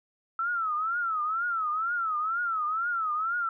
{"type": "tone with vibrato", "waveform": "sine", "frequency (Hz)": 1318.5, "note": "E6", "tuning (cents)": 0, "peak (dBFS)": -26, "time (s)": [0.39, 3.49], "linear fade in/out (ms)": 2, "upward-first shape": "triangle", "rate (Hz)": 2.1, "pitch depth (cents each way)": 170, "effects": []}